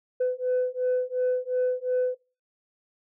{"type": "beating tone pair", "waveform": "sine", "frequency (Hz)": [502, 504.8], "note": ["B4", "B4"], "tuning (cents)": [28, 38], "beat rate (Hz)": 2.8, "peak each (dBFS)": [-25, -25], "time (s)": [0.2, 2.15], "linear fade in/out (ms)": 10, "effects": ["noise-tail reverb RT60 0.3 s tail -20 dB re dry", "tanh soft clip ceiling -19 dBFS"]}